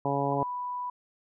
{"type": "harmonic tone", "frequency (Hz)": 140.1, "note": "C#3", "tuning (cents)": 19, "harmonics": [1, 2, 3, 4, 5, 6, 7], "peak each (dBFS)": [-33, -33, -33, -33, -33, -33, -33], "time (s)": [0.05, 0.43], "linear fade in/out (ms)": 2}
{"type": "tone", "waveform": "sine", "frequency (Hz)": 987.8, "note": "B5", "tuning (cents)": 0, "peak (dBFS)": -31, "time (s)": [0.32, 0.9], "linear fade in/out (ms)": 5}
{"effects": []}